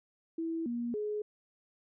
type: tone with pitch steps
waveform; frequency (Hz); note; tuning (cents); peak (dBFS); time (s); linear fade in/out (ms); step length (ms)
sine; 328.1 / 237.8 / 420.9; E4 / A#3 / G#4; -8 / +35 / +23; -32; 0.38-1.22; 5; 280
effects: none